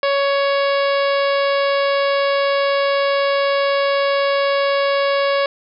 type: harmonic tone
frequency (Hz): 558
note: C#5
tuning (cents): +11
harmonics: 1 / 2 / 3 / 4 / 5 / 6 / 7 / 8 / 9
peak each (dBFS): -16 / -22 / -26 / -28 / -30 / -32 / -33 / -34 / -35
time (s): 0.03-5.46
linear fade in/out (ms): 2
effects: none